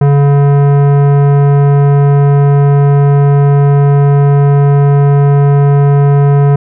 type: tone with tanh clipping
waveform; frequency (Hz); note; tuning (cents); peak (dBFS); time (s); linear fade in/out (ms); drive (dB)
sine; 141.9; C#3; +41; -6; 0.01-6.56; 5; 16
effects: none